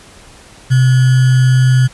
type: tone with sample-and-hold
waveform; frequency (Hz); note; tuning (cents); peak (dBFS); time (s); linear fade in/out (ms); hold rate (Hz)
sine; 128.4; C3; -32; -6; 0.7-1.88; 20; 1575
effects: pink hiss -40 dBFS RMS until 1.93 s + resampled to 24000 Hz